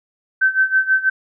sine tone with tremolo, 1541 Hz, G6, 30 cents flat, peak -10 dBFS, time 0.41-1.1 s, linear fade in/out 10 ms, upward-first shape sine, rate 6.2 Hz, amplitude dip 85%, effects none

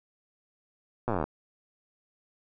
slowing click train, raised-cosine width 1 ms, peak -15 dBFS, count 16, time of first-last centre 1.08-1.24 s, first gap 8 ms, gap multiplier 1.04, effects none

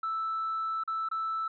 sine tone with dropouts, 1318.5 Hz, E6, in tune, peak -28 dBFS, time 0.03-1.48 s, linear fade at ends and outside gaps 5 ms, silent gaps 0.837-0.876 / 1.088-1.113 s, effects tanh soft clip ceiling -26 dBFS

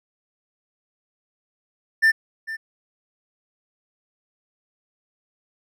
triangle tone with echo, 1785 Hz, A6, 24 cents sharp, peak -11 dBFS, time 2.02-2.12 s, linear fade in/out 20 ms, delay 450 ms, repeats 1, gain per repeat -15 dB, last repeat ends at 2.57 s, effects none

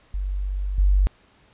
sine tone with level steps, 48 Hz, G1, 36 cents flat, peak -23 / -14 dBFS, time 0.14-1.07 s, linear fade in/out 0 ms, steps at 0.78 s, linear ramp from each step 5 ms, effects pink hiss -57 dBFS RMS until 1.53 s + resampled to 8000 Hz

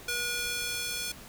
square tone with high-pass filter sweep, 481.9 Hz, B4, 43 cents flat, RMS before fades -33 dBFS, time 0.08-1.12 s, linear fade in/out 5 ms, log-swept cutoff 1600 to 3300 Hz, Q 0.76, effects pink hiss -48 dBFS RMS until 1.28 s

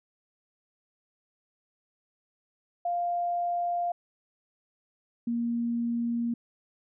sine tone pair in turn, 698.5 / 235.2 Hz, F5 / A#3, 0 / +16 cents, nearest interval octave + perfect fifth, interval 1884 cents, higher first, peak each -26 dBFS, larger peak neither, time 2.85-3.92 / 5.27-6.34 s, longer neither, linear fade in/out 5 ms, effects none

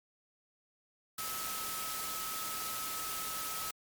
sine tone in noise, 1292 Hz, E6, 35 cents flat, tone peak -42 dBFS, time 1.18-3.71 s, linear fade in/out 5 ms, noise white, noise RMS -39 dBFS, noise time 1.18-3.71 s, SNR -6 dB, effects MP3 96 kbps

